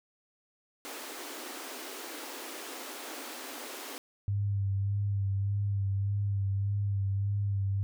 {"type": "high-pass noise", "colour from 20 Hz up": "pink", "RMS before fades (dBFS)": -42, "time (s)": [0.85, 3.98], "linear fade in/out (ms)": 0, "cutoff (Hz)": 250, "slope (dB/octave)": 96}
{"type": "tone with vibrato", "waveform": "sine", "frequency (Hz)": 99.7, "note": "G2", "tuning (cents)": 30, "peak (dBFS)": -27, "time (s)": [4.28, 7.83], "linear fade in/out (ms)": 0, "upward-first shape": "sine", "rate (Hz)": 1.7, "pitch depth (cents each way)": 31}
{"effects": []}